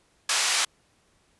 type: band-pass noise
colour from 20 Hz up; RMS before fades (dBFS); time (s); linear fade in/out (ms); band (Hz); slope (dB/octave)
white; -24; 0.29-0.65; 5; 880 to 7000; 12
effects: pink hiss -65 dBFS RMS until 1.39 s + resampled to 24000 Hz

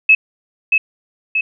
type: tone with echo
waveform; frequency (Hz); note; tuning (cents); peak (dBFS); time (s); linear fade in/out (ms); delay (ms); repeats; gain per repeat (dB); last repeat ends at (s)
sine; 2588; E7; -32; -5; 0.09-0.15; 5; 630; 2; -4; 1.41
effects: none

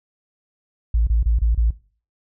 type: tone bursts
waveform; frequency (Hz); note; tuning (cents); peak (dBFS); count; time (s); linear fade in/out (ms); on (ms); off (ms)
sine; 55.9; A1; +28; -13; 5; 0.94-1.706; 5; 130; 29
effects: noise-tail reverb RT60 0.4 s tail -19 dB re dry + tanh soft clip ceiling -10 dBFS

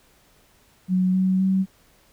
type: tone with pitch steps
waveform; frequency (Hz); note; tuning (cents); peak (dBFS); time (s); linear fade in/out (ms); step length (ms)
sine; 184.6 / 187.39 / 190.23; F#3 / F#3 / F#3; -4 / +22 / +48; -17; 0.88-1.66; 50; 260
effects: pink hiss -58 dBFS RMS until 2.12 s

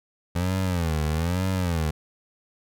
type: tone with vibrato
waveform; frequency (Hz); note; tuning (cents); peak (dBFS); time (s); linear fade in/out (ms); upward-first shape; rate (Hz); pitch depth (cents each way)
25% pulse; 85; F2; -46; -19; 0.35-1.91; 10; sine; 1.1; 190
effects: none

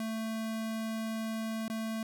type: tone with dropouts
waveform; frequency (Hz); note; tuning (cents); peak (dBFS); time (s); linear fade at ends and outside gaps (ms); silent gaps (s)
square; 222.2; A3; +17; -34; 0-2.03; 2; 1.681-1.699
effects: none

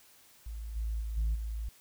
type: tone with level steps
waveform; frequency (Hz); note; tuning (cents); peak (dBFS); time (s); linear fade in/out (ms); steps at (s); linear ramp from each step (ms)
sine; 55; A1; 0; -37 / -30 / -33 / -25 / -33; 0.46-1.69; 5; 0.75 / 1 / 1.16 / 1.34; 20
effects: tanh soft clip ceiling -25 dBFS + white hiss -60 dBFS RMS until 1.8 s

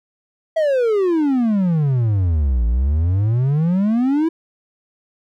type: exponential two-way sweep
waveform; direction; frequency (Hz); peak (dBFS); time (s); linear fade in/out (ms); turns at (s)
triangle; down then up; 659.3 to 55.4 to 335.6; -12; 0.56-4.29; 10; 2.66
effects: none

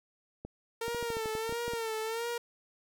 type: clicks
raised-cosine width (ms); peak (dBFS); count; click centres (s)
2; -27; 12; 0.45 / 0.881 / 0.947 / 1.027 / 1.103 / 1.169 / 1.258 / 1.352 / 1.494 / 1.525 / 1.68 / 1.735
type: tone with vibrato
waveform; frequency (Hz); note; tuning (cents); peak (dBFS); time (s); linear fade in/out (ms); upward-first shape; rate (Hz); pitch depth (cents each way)
sawtooth; 455.4; A#4; -40; -29; 0.81-2.38; 5; sine; 1.5; 71
effects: none

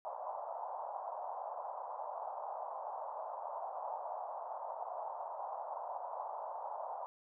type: band-pass noise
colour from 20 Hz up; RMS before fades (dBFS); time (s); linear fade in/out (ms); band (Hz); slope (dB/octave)
pink; -43; 0.05-7.06; 0; 620 to 1000; 48
effects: none

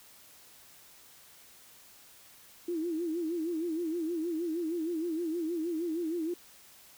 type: tone with vibrato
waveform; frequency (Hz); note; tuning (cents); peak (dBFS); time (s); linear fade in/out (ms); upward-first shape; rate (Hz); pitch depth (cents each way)
sine; 331.5; E4; +10; -30; 2.68-6.34; 5; sine; 6.4; 110
effects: white hiss -56 dBFS RMS until 6.97 s

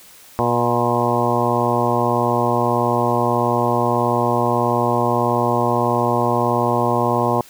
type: harmonic tone with a mistuned harmonic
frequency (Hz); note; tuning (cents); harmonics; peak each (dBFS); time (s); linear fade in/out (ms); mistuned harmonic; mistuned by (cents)
120; B2; -49; 1 / 2 / 3 / 4 / 5 / 6 / 7 / 8 / 9; -24 / -24 / -24 / -24 / -24 / -24 / -24 / -24 / -24; 0.39-7.41; 0; 9; -35
effects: white hiss -45 dBFS RMS until 7.49 s

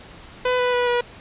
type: tone with pitch steps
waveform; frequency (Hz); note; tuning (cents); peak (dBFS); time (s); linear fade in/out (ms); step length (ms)
sawtooth; 501 / 495.2 / 489.6 / 483.9; B4 / B4 / B4 / B4; +25 / +5 / -15 / -35; -14; 0.45-1.01; 5; 140
effects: pink hiss -43 dBFS RMS until 1.2 s + resampled to 8000 Hz

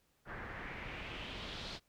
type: noise with low-pass filter sweep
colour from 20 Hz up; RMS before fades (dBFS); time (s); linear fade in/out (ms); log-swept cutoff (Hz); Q
pink; -45; 0.25-1.8; 50; 1500 to 4400; 2.9
effects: pink hiss -75 dBFS RMS until 1.88 s

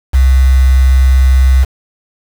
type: tone with quantisation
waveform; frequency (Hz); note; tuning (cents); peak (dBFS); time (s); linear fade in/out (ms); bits
sine; 65.41; C2; 0; -4; 0.13-1.65; 20; 4
effects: none

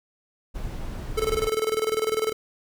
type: noise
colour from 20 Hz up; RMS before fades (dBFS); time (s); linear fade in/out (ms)
brown; -32; 0.54-1.49; 20
type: tone with tremolo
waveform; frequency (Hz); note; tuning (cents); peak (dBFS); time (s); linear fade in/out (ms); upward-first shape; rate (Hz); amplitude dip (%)
square; 437.4; A4; -10; -21; 1.17-2.33; 10; square; 20; 75
effects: none

